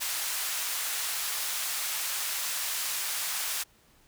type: band-pass noise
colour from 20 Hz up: white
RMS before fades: -32 dBFS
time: 0-3.64 s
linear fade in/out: 20 ms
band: 900 to 15000 Hz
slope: 12 dB/octave
effects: pink hiss -62 dBFS RMS until 4.07 s